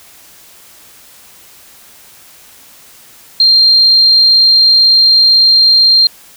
sine tone, 4186 Hz, C8, in tune, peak -4 dBFS, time 3.4-6.07 s, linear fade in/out 2 ms, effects white hiss -40 dBFS RMS until 6.36 s

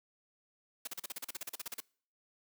white noise bursts, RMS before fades -40 dBFS, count 16, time 0.85-1.804 s, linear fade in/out 5 ms, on 24 ms, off 38 ms, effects noise-tail reverb RT60 0.5 s tail -25 dB re dry + high-pass 200 Hz 12 dB/octave

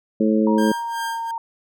harmonic tone, 108.6 Hz, A2, 22 cents flat, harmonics 2 / 3 / 4 / 5, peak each -17 / -21 / -23 / -25 dBFS, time 0.2-0.72 s, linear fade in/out 5 ms
sine tone with pitch glide, 943 to 918.3 Hz, A#5 to A#5, +20 to -26 cents, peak -24 dBFS, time 0.47-1.38 s, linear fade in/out 2 ms, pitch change -46 cents, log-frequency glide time 0.66-1.09 s
sawtooth tone with tremolo, 1596 Hz, G6, 31 cents sharp, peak -24 dBFS, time 0.58-1.31 s, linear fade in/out 2 ms, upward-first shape sine, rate 2.7 Hz, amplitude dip 90%
effects none

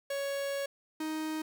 45% pulse tone pair in turn, 557 / 312.6 Hz, C#5 / D#4, +8 / +8 cents, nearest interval minor seventh, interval 1000 cents, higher first, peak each -32 / -33 dBFS, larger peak first, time 0.1-0.66 / 1-1.42 s, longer first, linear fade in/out 5 ms, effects none

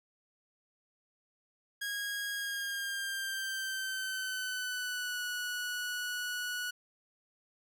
sawtooth tone with pitch glide, 1640 to 1469.5 Hz, G#6 to F#6, -22 to -12 cents, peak -31 dBFS, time 1.81-6.71 s, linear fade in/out 10 ms, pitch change -190 cents, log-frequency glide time 2.33-5.22 s, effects none

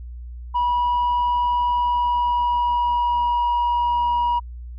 sine tone with pitch glide, 972 to 960.8 Hz, B5 to B5, -28 to -48 cents, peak -15 dBFS, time 0.54-4.4 s, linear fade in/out 20 ms, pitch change -20 cents, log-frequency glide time 1.71-3.49 s, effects tanh soft clip ceiling -16 dBFS + added 60 Hz sine -32 dBFS peak until 4.78 s

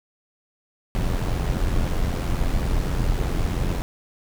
brown noise with amplitude modulation, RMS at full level -20 dBFS, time 0.95-3.82 s, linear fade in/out 0 ms, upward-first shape sine, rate 87.6 Hz, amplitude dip 55%, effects none

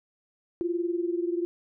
sine tone pair together, 341.4 / 362 Hz, F4 / F#4, -39 / -38 cents, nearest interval minor second, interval 101 cents, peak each -27 / -31 dBFS, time 0.61-1.45 s, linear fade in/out 0 ms, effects none

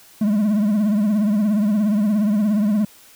triangle tone with vibrato, 209.2 Hz, G#3, 13 cents sharp, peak -13 dBFS, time 0.21-2.85 s, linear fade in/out 5 ms, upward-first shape triangle, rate 17 Hz, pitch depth 110 cents each way, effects white hiss -48 dBFS RMS until 3.15 s

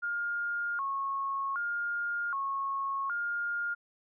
sine tone with vibrato, 1244.5 Hz, D#6, in tune, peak -30 dBFS, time 0.02-3.75 s, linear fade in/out 20 ms, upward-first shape square, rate 0.65 Hz, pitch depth 220 cents each way, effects none

